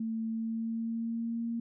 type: tone with pitch glide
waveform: sine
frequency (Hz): 224.1 to 232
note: A3 to A#3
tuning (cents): +32 to -8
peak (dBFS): -31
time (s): 0-1.6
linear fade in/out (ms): 5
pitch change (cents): +60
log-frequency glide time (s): 0.28-1.47
effects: none